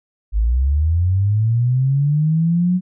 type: linear sweep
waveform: sine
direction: up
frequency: 49.68 to 185 Hz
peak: -13 dBFS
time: 0.32-2.81 s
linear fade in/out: 50 ms
effects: none